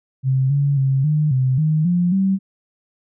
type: tone with pitch steps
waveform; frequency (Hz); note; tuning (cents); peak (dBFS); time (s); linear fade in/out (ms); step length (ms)
sine; 132.2 / 141.6 / 134.6 / 151.8 / 129.9 / 155.3 / 176.3 / 192.7; C3 / C#3 / C3 / D#3 / C3 / D#3 / F3 / G3; +18 / +37 / +49 / -42 / -12 / -3 / +17 / -29; -14; 0.23-2.39; 50; 270
effects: none